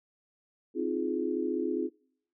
sine chord, F minor seventh, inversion second, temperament just, 261.9 / 314.3 / 349.2 / 419.1 Hz, C4 / Eb4 / F4 / Ab4, +2 / +18 / 0 / +16 cents, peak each -34 / -34 / -32 / -34 dBFS, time 0.74-1.9 s, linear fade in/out 50 ms, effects noise-tail reverb RT60 0.7 s tail -26 dB re dry

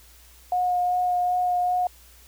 sine tone with vibrato, 720 Hz, F#5, 47 cents flat, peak -20 dBFS, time 0.52-1.87 s, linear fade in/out 2 ms, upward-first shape sine, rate 2.6 Hz, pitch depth 12 cents each way, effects added 60 Hz sine -52 dBFS peak until 2.27 s + white hiss -53 dBFS RMS until 2.27 s

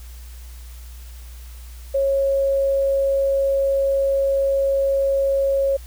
sine tone, 548 Hz, C#5, 20 cents flat, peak -16 dBFS, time 1.94-5.77 s, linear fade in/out 10 ms, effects added 60 Hz sine -35 dBFS peak until 5.86 s + white hiss -48 dBFS RMS until 5.86 s

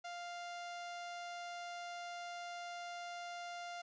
sawtooth tone, 698.5 Hz, F5, in tune, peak -40 dBFS, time 0.04-3.82 s, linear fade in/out 10 ms, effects resampled to 16000 Hz + 12-bit

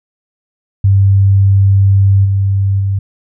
sine tone with level steps, 98.1 Hz, G2, 2 cents sharp, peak -5 / -9 / -11 dBFS, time 0.84-2.99 s, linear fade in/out 5 ms, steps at 2.24 / 2.79 s, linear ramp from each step 20 ms, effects none

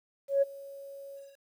sine tone with ADSR envelope, 554.4 Hz, C#5, in tune, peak -19 dBFS, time 0.28-1.38 s, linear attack 140 ms, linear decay 21 ms, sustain -23 dB, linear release 220 ms, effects tanh soft clip ceiling -16 dBFS + 10-bit

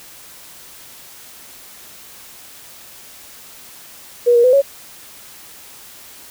sine tone with pitch steps, 481.8 / 473.9 / 505 / 555 Hz, B4 / A#4 / B4 / C#5, -43 / +28 / +39 / +2 cents, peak -8 dBFS, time 4.26-4.62 s, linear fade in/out 20 ms, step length 90 ms, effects white hiss -40 dBFS RMS until 6.3 s

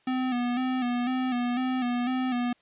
square tone with vibrato, 250 Hz, B3, 21 cents sharp, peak -26 dBFS, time 0.07-2.53 s, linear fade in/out 5 ms, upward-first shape square, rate 2 Hz, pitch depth 47 cents each way, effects white hiss -65 dBFS RMS until 2.61 s + resampled to 8000 Hz

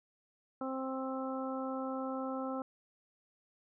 harmonic tone, 263.4 Hz, C4, 12 cents sharp, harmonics 1 / 2 / 3 / 4 / 5, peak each -38 / -40 / -44 / -47 / -44 dBFS, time 0.61-2.62 s, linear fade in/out 2 ms, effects none

